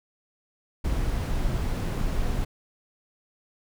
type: noise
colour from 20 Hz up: brown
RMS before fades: -26 dBFS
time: 0.84-2.45 s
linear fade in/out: 10 ms
effects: none